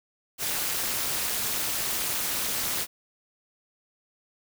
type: noise with amplitude modulation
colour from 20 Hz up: white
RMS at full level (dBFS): -25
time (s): 0.38-2.87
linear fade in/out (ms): 50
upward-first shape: sine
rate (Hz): 238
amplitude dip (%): 85
effects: none